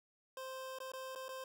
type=tone with dropouts; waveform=25% pulse; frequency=523 Hz; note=C5; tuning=1 cent flat; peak=-40 dBFS; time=0.37-1.44 s; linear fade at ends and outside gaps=2 ms; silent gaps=0.787-0.802 / 0.919-0.935 / 1.151-1.158 / 1.283-1.29 s; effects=none